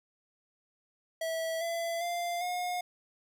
square tone with pitch steps, 652 / 673 / 694.8 / 717.2 Hz, E5 / E5 / F5 / F5, -19 / +36 / -9 / +46 cents, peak -32 dBFS, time 1.21-2.81 s, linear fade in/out 5 ms, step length 400 ms, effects 12-bit

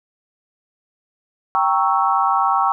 sine chord, G diminished seventh, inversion none, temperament equal, 784 / 932.3 / 1108.7 / 1318.5 Hz, G5 / Bb5 / Db6 / Fb6, 0 / 0 / 0 / 0 cents, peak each -19 / -21 / -19 / -21 dBFS, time 1.55-2.72 s, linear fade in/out 0 ms, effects none

